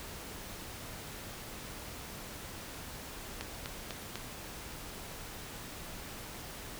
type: click train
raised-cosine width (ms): 0.2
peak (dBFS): -20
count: 4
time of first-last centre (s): 3.41-4.156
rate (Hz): 4.02
effects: pink hiss -45 dBFS RMS until 6.79 s